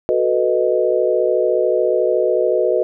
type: chord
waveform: sine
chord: B dominant seventh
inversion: second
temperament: equal with one note detuned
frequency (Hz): 368.9 / 440 / 493.9 / 622.3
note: F#4 / A4 / B4 / D#5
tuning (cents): -5 / 0 / 0 / 0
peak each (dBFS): -19 / -21 / -18 / -19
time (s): 0.09-2.83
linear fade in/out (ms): 0
effects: none